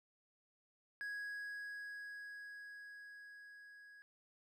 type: tone with level ramp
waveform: triangle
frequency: 1660 Hz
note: G#6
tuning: 1 cent flat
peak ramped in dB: -39 to -55 dBFS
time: 1.01-4.02 s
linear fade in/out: 0 ms
effects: none